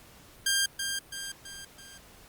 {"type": "tone with echo", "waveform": "10% pulse", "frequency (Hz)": 1597, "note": "G6", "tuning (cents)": 32, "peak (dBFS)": -15, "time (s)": [0.46, 0.66], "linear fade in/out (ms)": 5, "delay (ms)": 330, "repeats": 4, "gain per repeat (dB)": -6, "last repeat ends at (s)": 1.98, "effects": ["pink hiss -54 dBFS RMS until 2.28 s", "Opus 48 kbps"]}